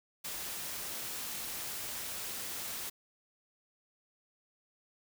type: noise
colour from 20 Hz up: white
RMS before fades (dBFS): -40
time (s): 0.24-2.9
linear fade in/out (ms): 10
effects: none